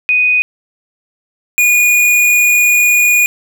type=tone pair in turn; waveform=sine / square; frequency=2489 / 2448 Hz; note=D#7 / D#7; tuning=0 / -29 cents; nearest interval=unison; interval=29 cents; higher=first; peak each=-8 dBFS; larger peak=neither; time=0.09-0.42 / 1.58-3.26 s; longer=second; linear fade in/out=0 ms; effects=none